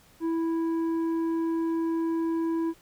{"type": "tone with tanh clipping", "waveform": "triangle", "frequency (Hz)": 329, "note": "E4", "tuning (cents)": -3, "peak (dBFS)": -26, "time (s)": [0.2, 2.74], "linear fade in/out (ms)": 50, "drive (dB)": 11, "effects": ["pink hiss -58 dBFS RMS until 2.81 s"]}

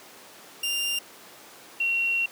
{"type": "tone pair in turn", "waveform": ["sawtooth", "sine"], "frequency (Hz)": [2794, 2738], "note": ["F7", "F7"], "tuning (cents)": [0, -35], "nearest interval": "unison", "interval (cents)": 35, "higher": "first", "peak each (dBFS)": -22, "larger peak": "neither", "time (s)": [[0.63, 0.99], [1.8, 2.26]], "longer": "second", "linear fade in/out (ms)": 5, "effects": ["pink hiss -47 dBFS RMS until 2.31 s", "high-pass 300 Hz 12 dB/octave"]}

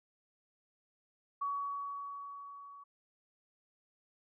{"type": "tone with level ramp", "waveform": "sine", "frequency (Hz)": 1128, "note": "C#6", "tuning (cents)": 30, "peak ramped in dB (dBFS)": [-32, -50], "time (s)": [1.41, 2.84], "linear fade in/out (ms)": 10, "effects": []}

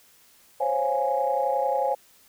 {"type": "chord", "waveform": "sine", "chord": "Db major seventh", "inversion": "third", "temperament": "equal", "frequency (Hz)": [523.3, 554.4, 698.5, 830.6], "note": ["C5", "Db5", "F5", "Ab5"], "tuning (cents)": [0, 0, 0, 0], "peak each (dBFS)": [-27, -27, -30, -25], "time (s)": [0.6, 1.95], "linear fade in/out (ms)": 10, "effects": ["tanh soft clip ceiling -11 dBFS", "white hiss -57 dBFS RMS until 2.28 s"]}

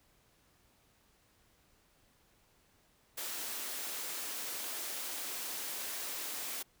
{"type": "high-pass noise", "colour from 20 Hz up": "white", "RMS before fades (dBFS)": -40, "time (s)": [3.17, 6.63], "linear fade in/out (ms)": 10, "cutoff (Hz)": 240, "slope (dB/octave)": 24, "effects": ["pink hiss -69 dBFS RMS until 6.8 s"]}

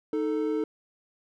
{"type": "tone pair together", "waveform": "triangle", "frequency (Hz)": [311.1, 440], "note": ["D#4", "A4"], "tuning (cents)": [0, 0], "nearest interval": "tritone", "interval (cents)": 600, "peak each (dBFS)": -26, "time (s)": [0.13, 0.64], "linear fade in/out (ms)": 2, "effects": []}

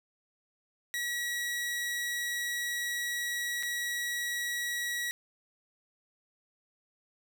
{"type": "tone with dropouts", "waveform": "sawtooth", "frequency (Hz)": 1922, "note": "B6", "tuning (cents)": -48, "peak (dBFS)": -28, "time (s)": [0.94, 5.11], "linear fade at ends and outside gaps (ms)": 0, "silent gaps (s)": [3.627, 3.632], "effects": []}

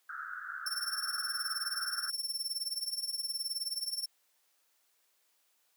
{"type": "band-pass noise", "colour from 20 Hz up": "pink", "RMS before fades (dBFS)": -42, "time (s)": [0.09, 2.1], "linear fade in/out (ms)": 5, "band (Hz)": [1300, 1600], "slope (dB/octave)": 96}
{"type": "tone with tremolo", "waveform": "sawtooth", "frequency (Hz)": 5410, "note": "E8", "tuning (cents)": 44, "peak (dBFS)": -28, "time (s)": [0.66, 4.06], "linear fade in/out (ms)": 5, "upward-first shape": "triangle", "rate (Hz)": 19, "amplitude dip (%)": 90}
{"effects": ["white hiss -73 dBFS RMS until 5.76 s", "high-pass 400 Hz 12 dB/octave"]}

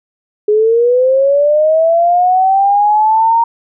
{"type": "linear sweep", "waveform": "sine", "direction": "up", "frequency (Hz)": [415.3, 932.3], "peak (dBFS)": -7, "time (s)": [0.48, 3.44], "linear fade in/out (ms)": 5, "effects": []}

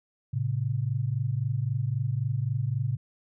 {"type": "tone pair together", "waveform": "sine", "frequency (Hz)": [111.22, 135], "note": ["A2", "C#3"], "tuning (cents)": [19, -45], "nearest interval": "minor third", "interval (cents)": 336, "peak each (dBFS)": -28, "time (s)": [0.33, 2.97], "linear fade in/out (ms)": 10, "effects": []}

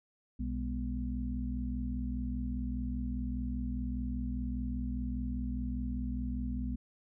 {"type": "harmonic tone with a mistuned harmonic", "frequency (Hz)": 61.74, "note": "B1", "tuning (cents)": 0, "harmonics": [1, 2, 3, 4], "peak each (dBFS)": [-35, -45, -41, -38], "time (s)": [0.39, 6.76], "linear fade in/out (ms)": 10, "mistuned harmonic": 3, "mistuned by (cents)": 150, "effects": []}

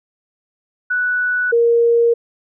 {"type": "tone pair in turn", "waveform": "sine", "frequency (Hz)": [1480, 468.2], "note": ["F#6", "A#4"], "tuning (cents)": [0, 8], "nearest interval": "octave + minor sixth", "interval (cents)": 1992, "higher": "first", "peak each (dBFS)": [-15, -10], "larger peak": "second", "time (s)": [[0.9, 1.52], [1.52, 2.14]], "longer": "neither", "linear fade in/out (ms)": 10, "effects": []}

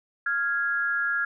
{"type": "tone pair together", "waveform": "sine", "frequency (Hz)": [1396, 1660.1], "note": ["F6", "G#6"], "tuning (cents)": [-1, -1], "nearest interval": "minor third", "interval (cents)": 300, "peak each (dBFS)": -26, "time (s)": [0.26, 1.25], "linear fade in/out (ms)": 5, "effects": []}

